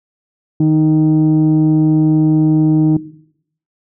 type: tone pair together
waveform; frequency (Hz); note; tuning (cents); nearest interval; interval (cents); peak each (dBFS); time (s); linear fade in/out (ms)
sine; 155.55 / 311.1; D#3 / D#4; 0 / 0; octave; 1200; -10; 0.6-2.97; 5
effects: noise-tail reverb RT60 0.7 s tail -17 dB re dry + tanh soft clip ceiling -5 dBFS